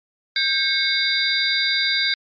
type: tone cluster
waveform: sine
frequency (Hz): 1589 / 2189 / 3643 / 3940 / 4761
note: G6 / C#7 / A#7 / B7 / D8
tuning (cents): +23 / -22 / -41 / -5 / +23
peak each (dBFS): -24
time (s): 0.36-2.14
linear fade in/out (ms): 2
effects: MP3 48 kbps